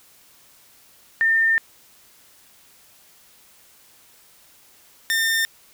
sine / sawtooth tone pair in turn, 1808 / 1808 Hz, A6 / A6, +47 / +47 cents, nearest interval unison, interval 0 cents, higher neither, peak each -15 dBFS, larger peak neither, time 1.21-1.58 / 5.1-5.45 s, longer first, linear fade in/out 0 ms, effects white hiss -53 dBFS RMS until 5.73 s

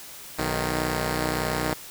5% pulse tone pair together, 61.6 / 155.1 Hz, B1 / D#3, -4 / -5 cents, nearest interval octave + major third, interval 1599 cents, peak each -16 dBFS, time 0.38-1.74 s, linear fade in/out 10 ms, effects white hiss -42 dBFS RMS until 1.9 s

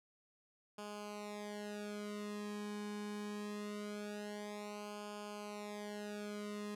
sawtooth tone with flanger, 207.7 Hz, G#3, in tune, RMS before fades -45 dBFS, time 0.78-6.75 s, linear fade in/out 5 ms, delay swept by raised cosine 0.51 to 1.51 ms, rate 0.23 Hz, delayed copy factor -0.95, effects low-pass 11000 Hz 12 dB/octave

